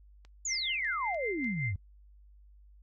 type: click train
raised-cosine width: 0.2 ms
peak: -38 dBFS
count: 5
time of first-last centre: 0.25-1.444 s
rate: 3.35 Hz
type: exponential sweep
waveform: sine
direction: down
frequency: 7160 to 86.5 Hz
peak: -31 dBFS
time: 0.45-1.76 s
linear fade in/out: 5 ms
type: tone with tremolo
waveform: sine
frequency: 2087 Hz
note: C7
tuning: 5 cents flat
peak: -32 dBFS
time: 0.47-1.74 s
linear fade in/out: 50 ms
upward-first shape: triangle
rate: 5.3 Hz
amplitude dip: 75%
effects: noise-tail reverb RT60 0.1 s tail -21 dB re dry + added 50 Hz sine -54 dBFS peak until 2.82 s